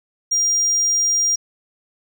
triangle tone, 5700 Hz, F8, 34 cents sharp, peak -14 dBFS, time 0.31-1.36 s, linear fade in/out 10 ms, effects none

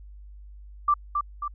sine tone with echo, 1174.7 Hz, D6, in tune, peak -17 dBFS, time 0.88-0.94 s, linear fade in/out 5 ms, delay 270 ms, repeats 2, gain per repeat -5 dB, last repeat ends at 1.48 s, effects added 50 Hz sine -42 dBFS peak until 1.54 s

